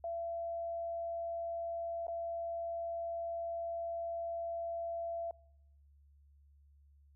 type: tone with dropouts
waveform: sine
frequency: 675 Hz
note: E5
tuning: 41 cents sharp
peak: -36 dBFS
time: 0.04-5.31 s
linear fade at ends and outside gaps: 2 ms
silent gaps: 2.069-2.081 s
effects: noise-tail reverb RT60 0.9 s tail -25 dB re dry + added 71 Hz sine -61 dBFS peak until 7.15 s